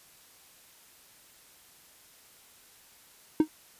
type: tone with exponential decay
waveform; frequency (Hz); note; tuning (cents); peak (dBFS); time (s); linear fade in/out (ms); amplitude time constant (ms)
triangle; 311.1; D#4; 0; -12; 3.4-3.48; 2; 16
effects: white hiss -57 dBFS RMS until 3.79 s + resampled to 32000 Hz